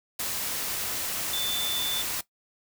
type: tone in noise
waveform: sine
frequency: 3529 Hz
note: A7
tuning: 4 cents sharp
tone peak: -27 dBFS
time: 1.33-2.02 s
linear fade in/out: 5 ms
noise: white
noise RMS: -31 dBFS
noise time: 0.19-2.21 s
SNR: +1 dB
effects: noise-tail reverb RT60 0.1 s tail -17 dB re dry